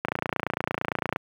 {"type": "click train", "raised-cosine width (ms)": 0.5, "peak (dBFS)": -9, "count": 33, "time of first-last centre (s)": [0.05, 1.161], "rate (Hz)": 28.8, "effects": ["high-pass 100 Hz 12 dB/octave", "8-bit"]}